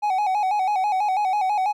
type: tone with vibrato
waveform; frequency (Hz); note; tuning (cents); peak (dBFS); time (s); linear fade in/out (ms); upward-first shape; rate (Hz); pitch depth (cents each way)
triangle; 793; G5; +20; -17; 0.02-1.73; 20; square; 6.1; 91
effects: none